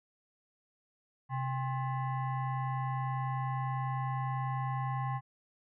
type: tone with frequency modulation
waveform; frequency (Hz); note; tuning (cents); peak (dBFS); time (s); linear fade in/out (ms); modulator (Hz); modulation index
sine; 130.81; C3; 0; -31; 1.29-5.21; 50; 930; 0.92
effects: none